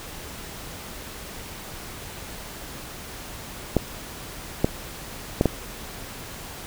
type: clicks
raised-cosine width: 2 ms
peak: -4 dBFS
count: 4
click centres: 3.767 / 4.645 / 5.411 / 5.457 s
effects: pink hiss -38 dBFS RMS until 6.66 s